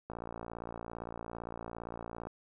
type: click train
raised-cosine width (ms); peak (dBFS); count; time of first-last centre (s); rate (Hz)
1; -27; 126; 0.1-2.27; 57.6
effects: none